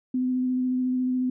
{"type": "tone with vibrato", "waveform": "sine", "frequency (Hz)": 254, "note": "B3", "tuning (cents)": 49, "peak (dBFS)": -22, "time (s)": [0.14, 1.3], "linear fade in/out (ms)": 5, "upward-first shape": "square", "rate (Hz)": 14, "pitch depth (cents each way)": 10, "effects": []}